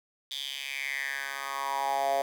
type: tone with high-pass filter sweep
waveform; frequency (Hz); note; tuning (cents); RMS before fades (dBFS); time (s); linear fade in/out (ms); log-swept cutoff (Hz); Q
10% pulse; 137.8; C#3; -10; -32; 0.31-2.22; 2; 3600 to 620; 5.5
effects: none